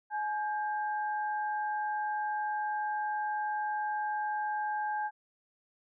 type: tone pair together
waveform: sine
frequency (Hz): 845.4 / 1593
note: G#5 / G6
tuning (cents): +31 / +27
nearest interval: major seventh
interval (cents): 1096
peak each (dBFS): -31 / -38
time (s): 0.1-5.11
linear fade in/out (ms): 50
effects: none